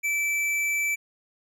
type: tone with hard clipping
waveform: sine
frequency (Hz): 2320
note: D7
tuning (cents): -22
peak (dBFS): -25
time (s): 0.03-0.96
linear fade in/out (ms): 20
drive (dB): 11
effects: none